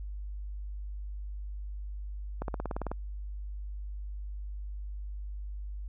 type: accelerating click train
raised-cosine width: 1 ms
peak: -20 dBFS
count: 10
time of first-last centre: 2.42-2.916 s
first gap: 62 ms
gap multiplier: 0.97
effects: added 50 Hz sine -36 dBFS peak until 5.88 s